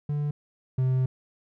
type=tone pair in turn; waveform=triangle; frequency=146.83 / 129.37 Hz; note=D3 / C3; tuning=0 / -19 cents; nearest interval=major second; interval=219 cents; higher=first; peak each=-23 / -19 dBFS; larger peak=second; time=0.09-0.31 / 0.78-1.06 s; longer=second; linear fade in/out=5 ms; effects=none